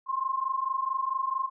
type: tone pair together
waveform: sine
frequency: 1046.5 / 1071 Hz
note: C6 / C6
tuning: 0 / +40 cents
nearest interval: unison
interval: 40 cents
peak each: -30 / -29 dBFS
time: 0.06-1.5 s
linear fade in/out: 50 ms
effects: none